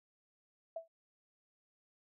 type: tone with exponential decay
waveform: sine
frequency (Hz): 658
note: E5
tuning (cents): -3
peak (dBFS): -35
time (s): 0.76-0.88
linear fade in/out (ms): 5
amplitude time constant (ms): 26
effects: none